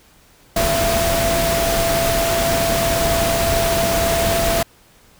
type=tone in noise; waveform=sine; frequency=672 Hz; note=E5; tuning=33 cents sharp; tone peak=-18 dBFS; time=0.56-4.63 s; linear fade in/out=5 ms; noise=pink; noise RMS=-20 dBFS; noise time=0.56-4.63 s; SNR=-1 dB; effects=pink hiss -51 dBFS RMS until 5.19 s